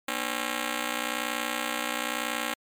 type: ring-modulated tone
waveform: 5% pulse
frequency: 270 Hz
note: C#4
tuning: 45 cents flat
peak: -14 dBFS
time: 0.08-2.54 s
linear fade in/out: 2 ms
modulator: 30.5 Hz
effects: MP3 96 kbps